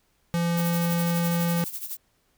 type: tone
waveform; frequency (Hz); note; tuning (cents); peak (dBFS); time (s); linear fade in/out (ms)
square; 170.6; F3; -40; -23; 0.34-1.64; 0
type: noise with tremolo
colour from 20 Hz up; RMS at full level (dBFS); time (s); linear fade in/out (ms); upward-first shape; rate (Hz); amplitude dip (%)
violet; -32; 0.57-1.97; 5; sine; 12; 70
effects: pink hiss -68 dBFS RMS until 2.37 s